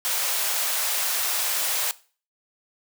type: high-pass noise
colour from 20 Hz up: white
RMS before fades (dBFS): -25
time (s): 0.05-1.91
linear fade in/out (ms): 0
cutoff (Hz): 510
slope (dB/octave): 24
effects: noise-tail reverb RT60 0.4 s tail -19 dB re dry

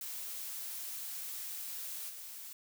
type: noise with level steps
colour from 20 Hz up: blue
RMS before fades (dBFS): -42 / -47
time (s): 0.01-2.53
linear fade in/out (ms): 2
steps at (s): 2.09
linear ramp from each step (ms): 10
effects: none

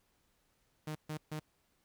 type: tone bursts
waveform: sawtooth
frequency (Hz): 153.8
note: D#3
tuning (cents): -20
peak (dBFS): -34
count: 3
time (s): 0.87-1.396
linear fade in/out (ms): 5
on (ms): 82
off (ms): 140
effects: pink hiss -75 dBFS RMS until 1.84 s

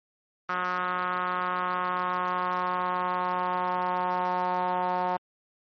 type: tone with band-pass filter sweep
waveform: sawtooth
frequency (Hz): 181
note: F#3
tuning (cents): -38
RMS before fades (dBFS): -28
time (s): 0.49-5.17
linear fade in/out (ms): 5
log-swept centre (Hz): 1300 to 850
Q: 3.9
effects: MP3 32 kbps

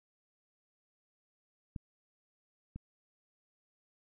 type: clicks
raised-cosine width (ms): 5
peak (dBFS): -27 / -30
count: 2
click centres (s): 1.762 / 2.76
effects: none

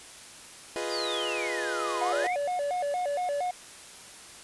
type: chord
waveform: sawtooth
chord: F half-diminished seventh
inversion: none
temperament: equal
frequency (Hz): 349.2 / 415.3 / 493.9 / 622.3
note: F4 / Ab4 / Cb5 / Eb5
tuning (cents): 0 / 0 / 0 / 0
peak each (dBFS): -32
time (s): 0.76-2.27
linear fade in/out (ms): 0
type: exponential two-way sweep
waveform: sine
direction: down then up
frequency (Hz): 5020 to 958 to 2553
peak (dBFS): -32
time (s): 0.89-2.37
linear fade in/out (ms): 50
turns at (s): 2.02
type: tone with vibrato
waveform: triangle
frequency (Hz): 644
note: E5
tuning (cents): -41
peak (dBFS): -25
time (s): 2.01-3.51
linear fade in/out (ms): 5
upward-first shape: square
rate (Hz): 4.3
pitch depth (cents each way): 200
effects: white hiss -47 dBFS RMS until 4.43 s + resampled to 24000 Hz

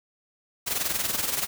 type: noise with amplitude modulation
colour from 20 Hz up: white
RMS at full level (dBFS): -25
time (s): 0.66-1.47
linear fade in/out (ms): 20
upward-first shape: sine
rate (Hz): 21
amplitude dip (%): 65
effects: none

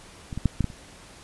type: clicks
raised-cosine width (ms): 5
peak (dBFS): -21 / -18 / -7 / -10 / -12 / -29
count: 6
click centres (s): 0.328 / 0.376 / 0.457 / 0.607 / 0.643 / 0.702
effects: pink hiss -48 dBFS RMS until 1.23 s + resampled to 24000 Hz

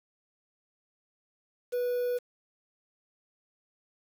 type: tone with quantisation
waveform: triangle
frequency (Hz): 490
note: B4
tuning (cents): -14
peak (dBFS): -25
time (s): 1.72-2.19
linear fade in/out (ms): 20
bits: 8
effects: none

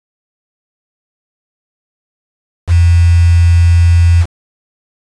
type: tone with quantisation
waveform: sine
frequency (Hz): 85.7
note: F2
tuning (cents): -32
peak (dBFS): -4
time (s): 2.67-4.26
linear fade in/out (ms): 50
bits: 4
effects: resampled to 22050 Hz

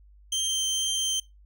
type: tone with vibrato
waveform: 25% pulse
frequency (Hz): 3136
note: G7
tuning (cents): 0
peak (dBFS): -21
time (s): 0.32-1.2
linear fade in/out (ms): 5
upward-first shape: triangle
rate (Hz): 2.1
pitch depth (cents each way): 9
effects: noise-tail reverb RT60 0.2 s tail -22 dB re dry + added 50 Hz sine -51 dBFS peak until 1.45 s

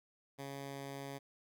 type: tone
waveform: 10% pulse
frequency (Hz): 138.59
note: C#3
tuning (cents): 0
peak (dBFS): -35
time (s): 0.38-1.19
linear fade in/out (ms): 20
effects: none

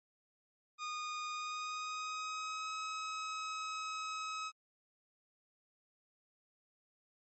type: tone with pitch glide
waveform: sawtooth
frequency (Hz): 1229 to 1277.5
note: D#6 to D#6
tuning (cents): -22 to +45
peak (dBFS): -35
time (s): 0.78-4.52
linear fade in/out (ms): 50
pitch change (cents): +67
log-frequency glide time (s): 1.31-2.71
effects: MP3 32 kbps

